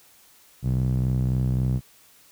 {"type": "tone with band-pass filter", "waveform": "sawtooth", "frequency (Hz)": 63.7, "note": "C2", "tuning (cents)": -46, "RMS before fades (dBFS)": -23, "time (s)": [0.62, 1.81], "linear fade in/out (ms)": 50, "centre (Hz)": 140, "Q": 2.5, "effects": ["white hiss -55 dBFS RMS until 2.31 s"]}